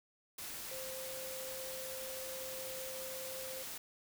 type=tone in noise; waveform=sine; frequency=523.3 Hz; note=C5; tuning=in tune; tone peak=-45 dBFS; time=0.71-3.63 s; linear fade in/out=5 ms; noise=white; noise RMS=-45 dBFS; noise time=0.38-3.78 s; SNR=-3 dB; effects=none